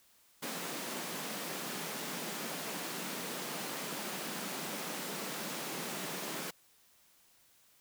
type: high-pass noise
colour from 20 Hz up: pink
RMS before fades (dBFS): -40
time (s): 0.42-6.51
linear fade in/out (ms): 10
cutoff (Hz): 160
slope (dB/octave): 48
effects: white hiss -66 dBFS RMS until 7.8 s